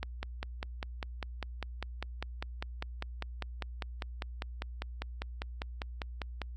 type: click train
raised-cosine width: 0.3 ms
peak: -20 dBFS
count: 33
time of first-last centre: 0.03-6.417 s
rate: 5.01 Hz
effects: added 60 Hz sine -40 dBFS peak until 6.56 s + AAC 48 kbps